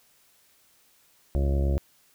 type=harmonic tone; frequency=69.2 Hz; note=C#2; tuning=2 cents flat; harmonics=1 / 2 / 3 / 4 / 5 / 6 / 7 / 8 / 9 / 10; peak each=-22 / -31 / -36 / -41 / -35 / -42 / -46 / -37 / -44 / -47 dBFS; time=1.35-1.78 s; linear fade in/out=0 ms; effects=white hiss -62 dBFS RMS until 2.14 s